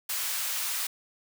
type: high-pass noise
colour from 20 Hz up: white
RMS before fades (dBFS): -31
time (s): 0.09-0.87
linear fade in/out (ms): 5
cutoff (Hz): 1000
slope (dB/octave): 12
effects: none